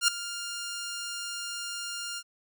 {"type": "tone with ADSR envelope", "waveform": "10% pulse", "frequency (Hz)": 1402, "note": "F6", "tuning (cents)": 6, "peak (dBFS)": -10, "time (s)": [0.01, 2.23], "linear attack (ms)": 71, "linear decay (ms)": 3, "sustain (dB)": -16, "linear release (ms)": 53, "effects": []}